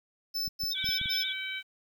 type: tone bursts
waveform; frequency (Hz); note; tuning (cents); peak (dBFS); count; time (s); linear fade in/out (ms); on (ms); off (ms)
square; 5274; E8; 0; -30; 4; 0.34-1.24; 20; 150; 100
type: clicks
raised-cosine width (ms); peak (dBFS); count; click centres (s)
5; -30; 6; 0.478 / 0.636 / 0.843 / 0.89 / 1.014 / 1.058
type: tone with vibrato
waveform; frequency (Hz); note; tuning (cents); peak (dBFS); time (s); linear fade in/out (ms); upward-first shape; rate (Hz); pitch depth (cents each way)
sine; 3520; A7; 0; -32; 0.71-1.33; 10; triangle; 13; 120
type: harmonic tone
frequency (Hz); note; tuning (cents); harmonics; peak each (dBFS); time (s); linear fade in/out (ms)
766; G5; -40; 2 / 3 / 4 / 5; -40 / -36 / -40 / -42; 0.74-1.63; 50
effects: 10-bit